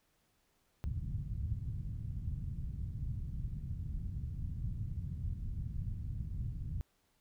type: low-pass noise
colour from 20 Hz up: white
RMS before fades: -39 dBFS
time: 0.84-6.81 s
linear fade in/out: 0 ms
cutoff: 130 Hz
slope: 24 dB/octave
effects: pink hiss -75 dBFS RMS until 7.2 s